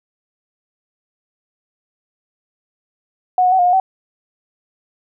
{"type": "tone with pitch steps", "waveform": "sine", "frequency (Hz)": [733, 729, 755, 712, 718, 762], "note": ["F#5", "F#5", "F#5", "F5", "F5", "G5"], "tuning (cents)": [-16, -26, 35, 33, 48, -49], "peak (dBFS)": -10, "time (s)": [3.38, 3.8], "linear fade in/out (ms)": 2, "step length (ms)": 70, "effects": []}